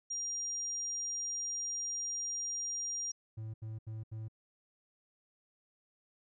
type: tone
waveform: sine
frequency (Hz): 5700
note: F8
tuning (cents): +34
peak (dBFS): -35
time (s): 0.1-3.12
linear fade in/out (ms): 10
type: tone bursts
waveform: triangle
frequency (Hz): 110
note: A2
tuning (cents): 0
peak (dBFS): -37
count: 4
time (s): 3.37-4.284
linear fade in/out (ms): 10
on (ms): 170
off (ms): 78
effects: none